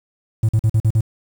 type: tone bursts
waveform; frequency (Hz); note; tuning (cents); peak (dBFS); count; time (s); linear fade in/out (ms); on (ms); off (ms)
triangle; 110; A2; 0; -9; 6; 0.43-1.009; 5; 59; 45
effects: tanh soft clip ceiling -6 dBFS + 7-bit